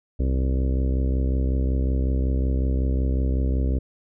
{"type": "harmonic tone", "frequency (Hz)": 65.41, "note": "C2", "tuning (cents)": 0, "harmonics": [1, 2, 3, 4, 5, 6, 7, 8, 9], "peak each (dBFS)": [-20, -30, -35, -31, -37, -38, -38, -42, -43], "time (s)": [0.19, 3.79], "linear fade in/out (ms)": 10, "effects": []}